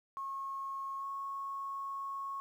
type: tone with pitch glide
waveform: sine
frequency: 1088 to 1098.1 Hz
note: C#6 to C#6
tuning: -33 to -17 cents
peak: -37 dBFS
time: 0.17-2.4 s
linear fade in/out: 0 ms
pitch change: +16 cents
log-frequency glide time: 0.97-1.05 s
effects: 11-bit